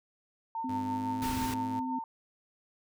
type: tone with tremolo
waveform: sine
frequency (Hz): 905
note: A5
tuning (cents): +48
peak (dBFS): -31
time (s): 0.55-2.04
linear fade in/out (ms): 2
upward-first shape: triangle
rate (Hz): 5.9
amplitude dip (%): 55
type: tone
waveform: sine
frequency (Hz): 257.2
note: C4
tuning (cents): -30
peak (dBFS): -33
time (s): 0.64-1.99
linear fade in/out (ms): 5
type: tone with pitch glide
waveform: sawtooth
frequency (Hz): 101.5 to 106.67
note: G#2 to G#2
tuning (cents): -39 to +47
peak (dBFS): -37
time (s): 0.69-1.8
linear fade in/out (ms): 5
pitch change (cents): +86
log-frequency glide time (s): 0.89-1.2
type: band-stop noise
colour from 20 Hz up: pink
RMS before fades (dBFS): -38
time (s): 1.22-1.54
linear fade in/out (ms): 2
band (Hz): 440 to 880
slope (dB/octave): 48
effects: none